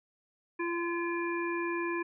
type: harmonic tone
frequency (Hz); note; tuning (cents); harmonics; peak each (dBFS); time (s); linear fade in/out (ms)
342.4; F4; -34; 1 / 3 / 5 / 7; -32 / -37 / -39 / -40; 0.59-2.03; 10
effects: none